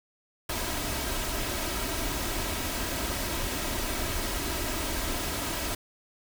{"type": "noise with comb filter", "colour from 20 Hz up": "pink", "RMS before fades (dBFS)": -31, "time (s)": [0.49, 5.75], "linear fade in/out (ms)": 5, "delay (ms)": 3.1, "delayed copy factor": 0.5, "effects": []}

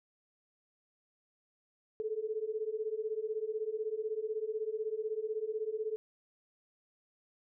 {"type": "beating tone pair", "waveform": "sine", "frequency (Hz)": [426.3, 442.3], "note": ["G#4", "A4"], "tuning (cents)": [45, 9], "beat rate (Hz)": 16, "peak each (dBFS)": [-37, -36], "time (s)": [2, 5.96], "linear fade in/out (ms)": 0, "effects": []}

